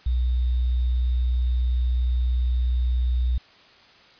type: tone with sample-and-hold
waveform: sine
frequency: 61.5 Hz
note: B1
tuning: 7 cents flat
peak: -19 dBFS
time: 0.06-3.38 s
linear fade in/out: 5 ms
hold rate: 3675 Hz
effects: white hiss -52 dBFS RMS until 4.19 s + resampled to 11025 Hz